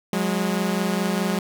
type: tone pair together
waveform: sawtooth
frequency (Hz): 181.7 / 206.5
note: F#3 / G#3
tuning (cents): -31 / -10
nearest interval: major second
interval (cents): 221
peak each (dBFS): -20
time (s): 0.13-1.39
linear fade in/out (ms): 2
effects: 9-bit